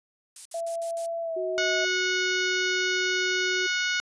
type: noise bursts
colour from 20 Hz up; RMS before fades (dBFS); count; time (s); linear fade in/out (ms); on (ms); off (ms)
violet; -36; 5; 0.36-1.062; 2; 94; 58
type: tone with pitch glide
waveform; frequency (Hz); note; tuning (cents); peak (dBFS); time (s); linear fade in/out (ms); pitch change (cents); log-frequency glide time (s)
sine; 670 to 639; E5 to D#5; +28 to +46; -28; 0.54-1.85; 5; -82; 1.22-1.42
type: tone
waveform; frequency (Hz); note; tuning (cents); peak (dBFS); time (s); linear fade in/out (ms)
sine; 370; F#4; 0; -30; 1.36-3.67; 10
type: harmonic tone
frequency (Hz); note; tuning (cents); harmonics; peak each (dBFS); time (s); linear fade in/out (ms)
731; F#5; -21; 2 / 3 / 4 / 5 / 6 / 7 / 8 / 9; -27 / -31 / -33 / -35 / -37 / -38 / -39 / -40; 1.58-4; 0
effects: resampled to 22050 Hz